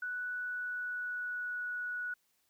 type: tone with pitch glide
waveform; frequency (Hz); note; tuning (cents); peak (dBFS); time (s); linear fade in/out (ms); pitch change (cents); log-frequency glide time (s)
sine; 1480 to 1468.1; F#6 to F#6; 0 to -14; -35; 0.02-2.14; 5; -14; 0.3-1.64
effects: white hiss -75 dBFS RMS until 2.49 s